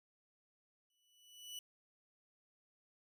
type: tone with exponential growth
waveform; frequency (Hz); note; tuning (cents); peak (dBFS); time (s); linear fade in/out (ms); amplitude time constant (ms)
sawtooth; 2960; F#7; 0; -40; 0.9-1.59; 2; 150
effects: none